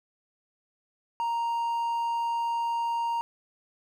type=tone; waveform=triangle; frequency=932.3 Hz; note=A#5; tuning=in tune; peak=-24 dBFS; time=1.2-3.21 s; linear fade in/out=0 ms; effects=none